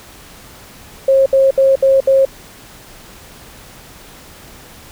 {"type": "tone bursts", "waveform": "sine", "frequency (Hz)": 538, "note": "C5", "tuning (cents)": 48, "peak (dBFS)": -7, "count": 5, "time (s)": [1.08, 2.252], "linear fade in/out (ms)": 5, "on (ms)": 180, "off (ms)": 68, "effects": ["pink hiss -39 dBFS RMS until 4.91 s"]}